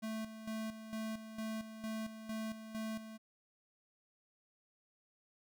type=tone with tremolo; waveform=square; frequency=220 Hz; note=A3; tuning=in tune; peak=-39 dBFS; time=0.02-3.18 s; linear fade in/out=20 ms; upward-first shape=square; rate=2.2 Hz; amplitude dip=65%; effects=none